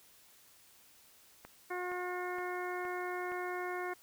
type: click train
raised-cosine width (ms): 0.5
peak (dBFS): -33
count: 5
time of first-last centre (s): 1.45-3.319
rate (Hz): 2.14
type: harmonic tone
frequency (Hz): 360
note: F#4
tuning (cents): -47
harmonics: 1 / 2 / 3 / 4 / 5 / 6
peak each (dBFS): -39 / -42 / -44 / -45 / -46 / -47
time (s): 1.7-3.94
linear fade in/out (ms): 10
effects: white hiss -62 dBFS RMS until 4.02 s